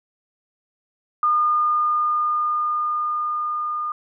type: tone with level ramp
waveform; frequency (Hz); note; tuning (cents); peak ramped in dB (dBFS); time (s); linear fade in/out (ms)
sine; 1216; D#6; -40; -15 to -23; 1.23-3.92; 2
effects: none